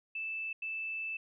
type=tone bursts at uneven times; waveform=sine; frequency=2637 Hz; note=E7; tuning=in tune; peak=-35 dBFS; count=2; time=0.15-0.53 / 0.62-1.17 s; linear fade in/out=5 ms; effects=none